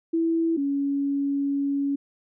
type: tone pair in turn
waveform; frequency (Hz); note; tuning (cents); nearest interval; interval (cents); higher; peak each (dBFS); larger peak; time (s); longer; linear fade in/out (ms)
sine; 329.6 / 280.2; E4 / C#4; 0 / +19; minor third; 281; first; -20 / -22; first; 0.13-0.57 / 0.57-1.96; second; 10
effects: none